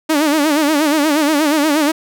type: tone with vibrato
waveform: sawtooth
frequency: 300.5 Hz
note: D4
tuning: 40 cents sharp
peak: -8 dBFS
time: 0.09-1.92 s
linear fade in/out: 10 ms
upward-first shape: sine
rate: 8.4 Hz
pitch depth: 110 cents each way
effects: none